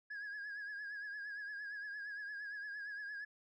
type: tone with vibrato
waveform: sine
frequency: 1661.2 Hz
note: G#6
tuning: in tune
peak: -40 dBFS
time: 0.1-3.25 s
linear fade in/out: 10 ms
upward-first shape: triangle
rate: 8.7 Hz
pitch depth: 68 cents each way
effects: tanh soft clip ceiling -41 dBFS